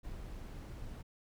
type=noise; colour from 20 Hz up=brown; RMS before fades=-45 dBFS; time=0.03-1.03 s; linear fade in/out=20 ms; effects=none